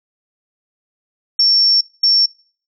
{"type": "tone bursts at uneven times", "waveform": "sine", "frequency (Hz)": 5450, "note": "F8", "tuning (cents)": -43, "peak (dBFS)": -9, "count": 2, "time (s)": [[1.39, 1.81], [2.03, 2.26]], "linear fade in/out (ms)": 5, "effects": ["noise-tail reverb RT60 0.5 s tail -26 dB re dry"]}